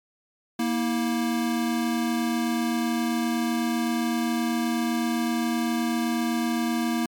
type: tone pair together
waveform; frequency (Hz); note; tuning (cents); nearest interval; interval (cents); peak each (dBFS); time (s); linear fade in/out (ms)
square; 235.2 / 323; A#3 / E4; +16 / -35; perfect fourth; 549; -25 / -29; 0.59-7.06; 5
effects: MP3 96 kbps